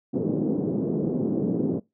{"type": "band-pass noise", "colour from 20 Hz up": "pink", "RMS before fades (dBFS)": -25, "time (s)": [0.13, 1.8], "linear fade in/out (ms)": 20, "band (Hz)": [160, 420], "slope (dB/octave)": 24, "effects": ["noise-tail reverb RT60 0.2 s tail -22 dB re dry", "high-pass 100 Hz 12 dB/octave"]}